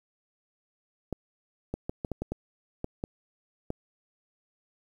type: clicks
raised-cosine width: 2 ms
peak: -18 dBFS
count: 10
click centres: 1.127 / 1.74 / 1.895 / 2.048 / 2.117 / 2.22 / 2.32 / 2.844 / 3.039 / 3.704 s
effects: 9-bit